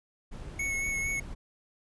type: noise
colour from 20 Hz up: brown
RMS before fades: -40 dBFS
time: 0.31-1.35 s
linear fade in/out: 20 ms
type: tone with vibrato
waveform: square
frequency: 2201 Hz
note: C#7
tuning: 13 cents flat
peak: -30 dBFS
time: 0.59-1.2 s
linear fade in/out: 5 ms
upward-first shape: sine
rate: 4.4 Hz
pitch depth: 16 cents each way
effects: resampled to 24000 Hz